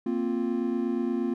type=chord; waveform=triangle; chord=Bb suspended second; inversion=none; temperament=equal; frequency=233.1 / 261.6 / 349.2 Hz; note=Bb3 / C4 / F4; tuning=0 / 0 / 0 cents; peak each=-27 / -28 / -28 dBFS; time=0.06-1.34 s; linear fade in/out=5 ms; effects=none